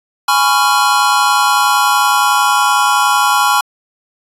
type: chord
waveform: square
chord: C# dominant seventh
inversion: second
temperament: just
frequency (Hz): 831.5 / 997.9 / 1108.7 / 1385.9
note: G#5 / B5 / C#6 / E#6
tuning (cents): +2 / +18 / 0 / -14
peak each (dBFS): -16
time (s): 0.28-3.61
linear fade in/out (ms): 5
effects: resampled to 32000 Hz